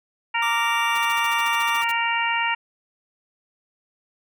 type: harmonic tone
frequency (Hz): 464.2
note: A#4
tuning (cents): -7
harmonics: 2 / 3 / 4 / 5 / 6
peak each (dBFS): -24 / -30 / -27 / -27 / -27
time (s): 0.34-2.55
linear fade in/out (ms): 10
type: tone with vibrato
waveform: square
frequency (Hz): 1174.7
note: D6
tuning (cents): 0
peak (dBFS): -27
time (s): 0.42-1.82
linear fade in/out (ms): 5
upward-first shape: square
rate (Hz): 20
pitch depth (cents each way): 12
type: noise bursts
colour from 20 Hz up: white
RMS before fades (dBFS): -37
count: 14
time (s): 0.95-1.917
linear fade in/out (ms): 5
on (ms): 31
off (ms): 41
effects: none